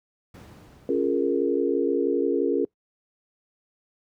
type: noise with exponential decay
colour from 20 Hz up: brown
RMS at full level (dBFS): -38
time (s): 0.34-2.74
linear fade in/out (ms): 5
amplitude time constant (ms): 520
type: chord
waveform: sine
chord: Bb minor seventh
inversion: first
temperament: equal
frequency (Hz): 277.2 / 349.2 / 415.3 / 466.2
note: Db4 / F4 / Ab4 / Bb4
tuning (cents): 0 / 0 / 0 / 0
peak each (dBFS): -26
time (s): 0.89-2.65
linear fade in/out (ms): 2
effects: noise-tail reverb RT60 0.1 s tail -25 dB re dry + high-pass 100 Hz 12 dB/octave